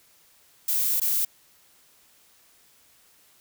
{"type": "noise with dropouts", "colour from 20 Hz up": "violet", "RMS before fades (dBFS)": -24, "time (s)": [0.68, 1.25], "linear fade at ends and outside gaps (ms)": 5, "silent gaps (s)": [1, 1.015], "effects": ["white hiss -59 dBFS RMS until 3.4 s"]}